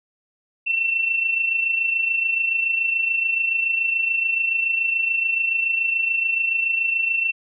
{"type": "tone with amplitude modulation", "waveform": "sine", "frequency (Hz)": 2696, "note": "E7", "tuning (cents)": 38, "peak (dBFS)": -16, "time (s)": [0.66, 7.32], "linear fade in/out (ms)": 20, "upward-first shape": "sine", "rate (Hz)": 27, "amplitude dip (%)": 55, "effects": []}